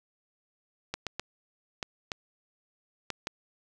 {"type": "clicks", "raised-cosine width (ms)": 0.2, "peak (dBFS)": -15, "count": 7, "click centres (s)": [0.94, 1.067, 1.196, 1.828, 2.118, 3.103, 3.271], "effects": []}